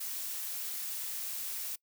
blue noise, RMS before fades -38 dBFS, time 0-1.76 s, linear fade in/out 10 ms, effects noise-tail reverb RT60 0.1 s tail -23 dB re dry

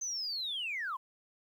sine linear sweep, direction down, 6272 to 978 Hz, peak -33 dBFS, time 0.01-0.97 s, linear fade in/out 10 ms, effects tanh soft clip ceiling -30 dBFS + 11-bit

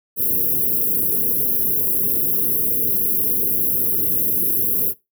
white band-stop noise, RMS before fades -19 dBFS, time 0.16-4.94 s, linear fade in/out 50 ms, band 500 to 11000 Hz, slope 96 dB/octave, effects noise-tail reverb RT60 0.2 s tail -19 dB re dry + high-pass 100 Hz 12 dB/octave

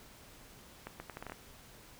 accelerating click train, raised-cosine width 0.5 ms, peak -27 dBFS, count 8, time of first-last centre 0.87-1.321 s, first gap 130 ms, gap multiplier 0.75, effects pink hiss -56 dBFS RMS until 1.99 s

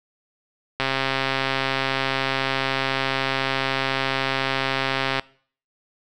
click train, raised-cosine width 0.3 ms, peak -6 dBFS, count 590, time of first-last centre 0.8-5.196 s, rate 134 Hz, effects noise-tail reverb RT60 0.5 s tail -22 dB re dry

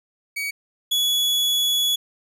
40% pulse tone pair in turn, 2258 / 3390 Hz, C#7 / G#7, +31 / +35 cents, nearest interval perfect fifth, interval 704 cents, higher second, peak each -24 / -17 dBFS, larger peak second, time 0.36-0.51 / 0.91-1.96 s, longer second, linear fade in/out 10 ms, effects none

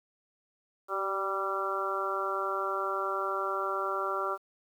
harmonic tone with a mistuned harmonic, 195.1 Hz, G3, 8 cents flat, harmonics 2 / 3 / 4 / 5 / 6 / 7, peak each -36 / -37 / -40 / -40 / -34 / -34 dBFS, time 0.88-4.38 s, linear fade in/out 50 ms, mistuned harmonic 2, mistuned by -21 cents, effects 10-bit

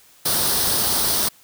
white noise with comb filter, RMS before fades -20 dBFS, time 0.25-1.29 s, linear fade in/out 10 ms, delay 0.21 ms, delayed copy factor +0.6, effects white hiss -52 dBFS RMS until 1.43 s

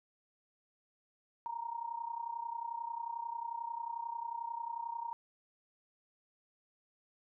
sine tone with amplitude modulation, 932.3 Hz, A#5, in tune, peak -34 dBFS, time 1.46-5.13 s, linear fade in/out 0 ms, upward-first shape sine, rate 31.2 Hz, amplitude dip 80%, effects none

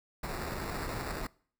pink noise with sample-and-hold, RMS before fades -37 dBFS, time 0.23-1.27 s, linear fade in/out 5 ms, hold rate 3150 Hz, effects noise-tail reverb RT60 0.5 s tail -23 dB re dry

